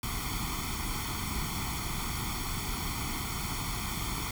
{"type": "noise with comb filter", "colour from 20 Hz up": "pink", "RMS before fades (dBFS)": -34, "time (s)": [0.03, 4.31], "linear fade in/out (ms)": 2, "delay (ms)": 0.9, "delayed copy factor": 1, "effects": []}